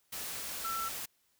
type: tone in noise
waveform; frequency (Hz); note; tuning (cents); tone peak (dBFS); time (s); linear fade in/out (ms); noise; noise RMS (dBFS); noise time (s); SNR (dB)
sine; 1337; E6; +24; -34; 0.64-0.89; 10; white; -40; 0.12-1.06; +3
effects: white hiss -73 dBFS RMS until 1.39 s